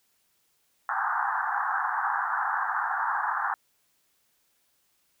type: band-pass noise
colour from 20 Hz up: pink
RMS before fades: -28 dBFS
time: 0.89-3.54 s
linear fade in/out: 2 ms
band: 770 to 1700 Hz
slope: 96 dB/octave
effects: white hiss -70 dBFS RMS until 5.2 s